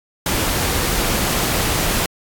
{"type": "noise", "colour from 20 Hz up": "pink", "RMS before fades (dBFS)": -19, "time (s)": [0.26, 2.06], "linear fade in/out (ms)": 2, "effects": ["AAC 64 kbps"]}